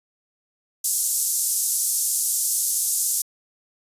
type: band-pass noise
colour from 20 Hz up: white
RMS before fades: -23 dBFS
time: 0.84-3.22 s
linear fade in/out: 5 ms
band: 6300 to 12000 Hz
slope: 24 dB/octave
effects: resampled to 32000 Hz